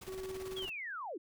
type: noise with tremolo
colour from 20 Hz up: pink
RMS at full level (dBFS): -48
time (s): 0.01-0.7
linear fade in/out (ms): 10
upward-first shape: square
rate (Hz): 18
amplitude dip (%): 55
type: tone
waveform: triangle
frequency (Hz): 378.1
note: F#4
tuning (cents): +38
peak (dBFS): -38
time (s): 0.07-0.66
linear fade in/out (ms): 10
type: linear sweep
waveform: sine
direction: down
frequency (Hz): 3401 to 276.5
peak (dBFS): -39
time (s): 0.56-1.18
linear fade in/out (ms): 10
effects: none